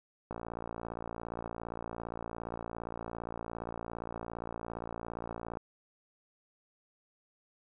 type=click train; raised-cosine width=1 ms; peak=-25 dBFS; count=303; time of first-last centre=0.31-5.571 s; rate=57.4 Hz; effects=none